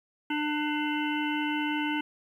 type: harmonic tone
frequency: 299.1 Hz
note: D4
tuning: 32 cents sharp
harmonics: 1 / 3 / 5 / 7 / 9 / 10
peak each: -29 / -34 / -36 / -37 / -39 / -39 dBFS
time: 0.3-2.01 s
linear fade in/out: 5 ms
effects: 10-bit